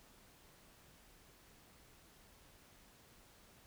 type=silence; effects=pink hiss -64 dBFS RMS until 3.66 s